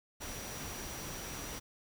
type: tone in noise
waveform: sine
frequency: 5810 Hz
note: F#8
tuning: 32 cents flat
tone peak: -49 dBFS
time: 0.2-1.6 s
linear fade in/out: 20 ms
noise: pink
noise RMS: -43 dBFS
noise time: 0.2-1.6 s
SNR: -9 dB
effects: none